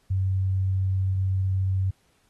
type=tone; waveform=sine; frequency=95 Hz; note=F#2; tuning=46 cents sharp; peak=-21 dBFS; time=0.1-1.91 s; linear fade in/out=10 ms; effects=pink hiss -66 dBFS RMS until 2.29 s + AAC 32 kbps